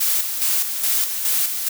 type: noise with tremolo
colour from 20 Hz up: blue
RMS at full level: -19 dBFS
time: 0-1.69 s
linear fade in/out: 10 ms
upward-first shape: square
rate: 2.4 Hz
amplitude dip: 50%
effects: none